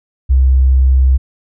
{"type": "tone with tanh clipping", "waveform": "triangle", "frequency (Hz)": 65.41, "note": "C2", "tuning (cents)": 0, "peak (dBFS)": -6, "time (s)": [0.29, 1.18], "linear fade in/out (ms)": 20, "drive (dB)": 4, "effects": []}